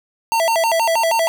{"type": "tone with vibrato", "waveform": "square", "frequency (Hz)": 775, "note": "G5", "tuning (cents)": -20, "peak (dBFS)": -15, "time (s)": [0.32, 1.28], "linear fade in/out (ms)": 0, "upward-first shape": "square", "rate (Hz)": 6.3, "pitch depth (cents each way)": 280, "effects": ["7-bit"]}